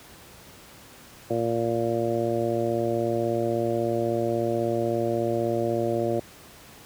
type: harmonic tone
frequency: 116.3 Hz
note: A#2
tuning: 4 cents flat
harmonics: 1 / 2 / 3 / 4 / 5 / 6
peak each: -32 / -32 / -27 / -31 / -28 / -33 dBFS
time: 1.3-6.2 s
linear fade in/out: 5 ms
effects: pink hiss -48 dBFS RMS until 6.85 s + high-pass 60 Hz 12 dB/octave